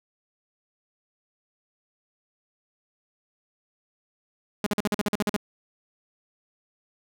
sawtooth tone bursts, 207.7 Hz, G#3, in tune, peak -18 dBFS, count 11, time 4.64-5.365 s, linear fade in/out 2 ms, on 25 ms, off 45 ms, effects none

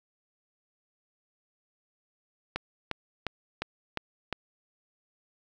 click train, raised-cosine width 0.3 ms, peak -14 dBFS, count 6, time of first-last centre 2.56-4.327 s, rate 2.83 Hz, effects 9-bit

